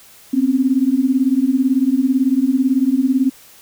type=beating tone pair; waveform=sine; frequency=253 / 271 Hz; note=B3 / C#4; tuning=+42 / -39 cents; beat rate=18 Hz; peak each=-16 / -15 dBFS; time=0.33-3.3 s; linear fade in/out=10 ms; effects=white hiss -45 dBFS RMS until 3.61 s